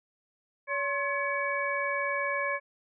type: harmonic tone with a mistuned harmonic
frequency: 566 Hz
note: C#5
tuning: 36 cents sharp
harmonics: 1 / 2 / 3 / 4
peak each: -33 / -33 / -33 / -33 dBFS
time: 0.67-2.6 s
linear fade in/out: 50 ms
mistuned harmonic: 2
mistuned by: -98 cents
effects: none